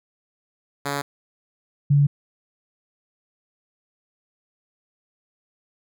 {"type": "tone pair in turn", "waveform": ["5% pulse", "sine"], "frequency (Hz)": [141.9, 142.97], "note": ["C#3", "D3"], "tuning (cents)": [41, -46], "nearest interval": "unison", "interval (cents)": 13, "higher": "second", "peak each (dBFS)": -13, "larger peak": "neither", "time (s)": [[0.85, 1.02], [1.9, 2.07]], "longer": "neither", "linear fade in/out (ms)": 10, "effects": []}